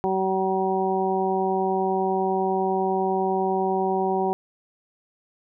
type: harmonic tone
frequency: 190 Hz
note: F#3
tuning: 46 cents sharp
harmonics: 1 / 2 / 3 / 4 / 5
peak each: -29 / -24 / -34 / -25 / -30 dBFS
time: 0.04-4.33 s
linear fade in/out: 0 ms
effects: none